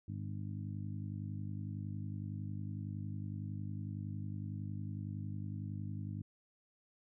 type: harmonic tone with a mistuned harmonic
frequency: 50.9 Hz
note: G#1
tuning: 34 cents flat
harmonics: 2 / 3 / 4 / 5 / 6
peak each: -41 / -45 / -47 / -52 / -53 dBFS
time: 0.08-6.22 s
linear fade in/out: 5 ms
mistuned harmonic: 6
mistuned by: -16 cents
effects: none